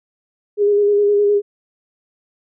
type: tone with vibrato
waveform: sine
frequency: 410 Hz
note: G#4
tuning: 22 cents flat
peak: -11 dBFS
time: 0.57-1.42 s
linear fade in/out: 50 ms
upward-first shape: square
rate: 9.7 Hz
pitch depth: 18 cents each way
effects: none